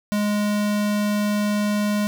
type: tone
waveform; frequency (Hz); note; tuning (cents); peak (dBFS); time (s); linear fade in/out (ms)
square; 207.7; G#3; 0; -20; 0.12-2.07; 0
effects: none